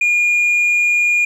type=tone; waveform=sine; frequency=2427 Hz; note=D#7; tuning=44 cents flat; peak=-9 dBFS; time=0.01-1.25 s; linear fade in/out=5 ms; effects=tanh soft clip ceiling -11 dBFS + 8-bit